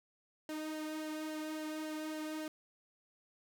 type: tone with flanger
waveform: sawtooth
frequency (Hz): 310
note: D#4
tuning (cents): -6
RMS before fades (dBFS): -41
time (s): 0.49-2.48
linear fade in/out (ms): 2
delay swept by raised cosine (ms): 0.83 to 2.33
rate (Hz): 3.6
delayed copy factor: -0.6
effects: none